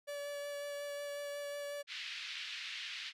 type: tone with vibrato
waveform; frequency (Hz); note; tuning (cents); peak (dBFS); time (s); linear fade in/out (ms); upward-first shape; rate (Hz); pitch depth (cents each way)
45% pulse; 575; D5; -37; -40; 0.07-1.83; 20; sine; 5.5; 10
type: band-pass noise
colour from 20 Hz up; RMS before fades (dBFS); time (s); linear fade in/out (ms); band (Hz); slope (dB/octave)
white; -44; 1.87-3.13; 50; 1800 to 3900; 24
effects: resampled to 32000 Hz